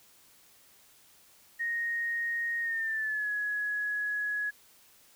sine tone with pitch glide, 1864.7 to 1680.6 Hz, A#6 to G#6, 0 to +20 cents, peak -29 dBFS, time 1.59-4.51 s, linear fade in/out 20 ms, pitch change -180 cents, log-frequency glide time 2.61-3.3 s, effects white hiss -60 dBFS RMS until 5.15 s

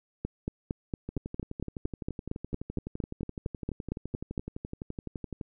two click trains, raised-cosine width 3 ms, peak -23 / -18 dBFS, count 52 / 19, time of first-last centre 1.09-5.412 / 0.25-4.378 s, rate 11.8 / 4.36 Hz, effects none

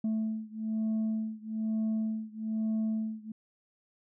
sine beating tone pair, 219 / 220.1 Hz, A3 / A3, -8 / +1 cents, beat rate 1.1 Hz, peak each -30 / -31 dBFS, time 0.04-3.32 s, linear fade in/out 5 ms, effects tanh soft clip ceiling -26 dBFS

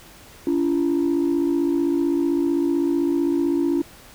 sine tone pair together, 284.3 / 340 Hz, C#4 / F4, +44 / -46 cents, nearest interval minor third, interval 310 cents, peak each -19 dBFS, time 0.47-3.82 s, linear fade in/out 2 ms, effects tanh soft clip ceiling -14 dBFS + pink hiss -46 dBFS RMS until 4.14 s

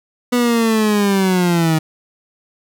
30% pulse linear sweep, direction down, 246.9 to 156.1 Hz, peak -10 dBFS, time 0.32-1.79 s, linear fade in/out 10 ms, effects none

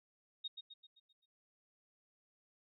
sine tone with echo, 3729 Hz, A#7, in tune, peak -39 dBFS, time 0.44-0.48 s, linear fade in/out 10 ms, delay 130 ms, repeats 6, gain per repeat -6 dB, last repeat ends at 1.26 s, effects none

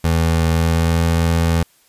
25% pulse tone with pitch glide, 82 to 83.19 Hz, E2 to E2, -9 to +16 cents, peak -10 dBFS, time 0.04-1.63 s, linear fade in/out 5 ms, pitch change +25 cents, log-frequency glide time 0.55-1.01 s, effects white hiss -55 dBFS RMS until 1.88 s + resampled to 32000 Hz

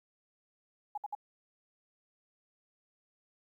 sine tone bursts, 830 Hz, G#5, 1 cent flat, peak -34 dBFS, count 3, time 0.95-1.151 s, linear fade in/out 5 ms, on 27 ms, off 60 ms, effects 12-bit

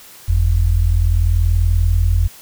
sine tone pair together, 45.56 / 86 Hz, F#1 / F2, -26 / -26 cents, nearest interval major seventh, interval 1100 cents, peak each -14 dBFS, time 0.28-2.28 s, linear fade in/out 10 ms, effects white hiss -41 dBFS RMS until 2.41 s

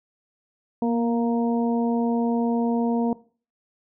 harmonic tone with a mistuned harmonic, 233.1 Hz, A#3, in tune, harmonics 1 / 2 / 3 / 4, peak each -21 / -27 / -31 / -33 dBFS, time 0.82-3.13 s, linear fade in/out 2 ms, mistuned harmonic 1, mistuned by +19 cents, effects noise-tail reverb RT60 0.4 s tail -19 dB re dry

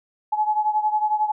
sine beating tone pair, 849 / 860 Hz, G#5 / A5, +38 / -40 cents, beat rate 11 Hz, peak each -20 / -24 dBFS, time 0.32-1.32 s, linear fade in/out 10 ms, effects none

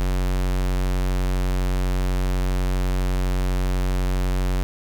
square tone, 46.06 Hz, F#1, 7 cents flat, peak -20 dBFS, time 0-4.63 s, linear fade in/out 0 ms, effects none

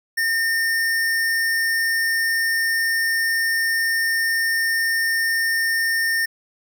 square tone, 1818 Hz, A#6, 44 cents flat, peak -19 dBFS, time 0.17-6.26 s, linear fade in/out 10 ms, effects none

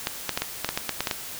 clicks, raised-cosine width 0.2 ms, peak -7 dBFS, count 11, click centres 0.071 / 0.293 / 0.375 / 0.42 / 0.646 / 0.69 / 0.775 / 0.893 / 1.006 / 1.072 / 1.112 s, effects white hiss -37 dBFS RMS until 1.39 s

